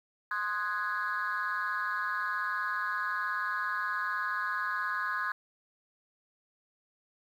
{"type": "chord", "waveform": "sine", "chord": "Ab dominant seventh", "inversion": "first", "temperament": "equal", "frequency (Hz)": [1046.5, 1244.5, 1480, 1661.2], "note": ["C6", "Eb6", "Gb6", "Ab6"], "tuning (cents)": [0, 0, 0, 0], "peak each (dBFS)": [-35, -35, -35, -33], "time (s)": [0.31, 5.32], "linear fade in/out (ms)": 2, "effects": ["tanh soft clip ceiling -24 dBFS", "10-bit"]}